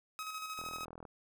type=tone with tremolo; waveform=sawtooth; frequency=1272 Hz; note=D#6; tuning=38 cents sharp; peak=-35 dBFS; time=0.19-0.85 s; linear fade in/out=0 ms; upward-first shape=square; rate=13 Hz; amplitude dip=40%
type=click train; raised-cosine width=1 ms; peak=-34 dBFS; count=20; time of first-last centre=0.59-1.052 s; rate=41.1 Hz
effects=none